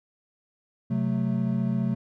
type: chord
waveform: triangle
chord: F# diminished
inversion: second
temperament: equal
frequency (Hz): 130.81 / 185 / 220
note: C3 / F#3 / A3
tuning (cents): 0 / 0 / 0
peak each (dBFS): -26 / -26 / -25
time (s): 0.9-1.95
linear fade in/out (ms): 10
effects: none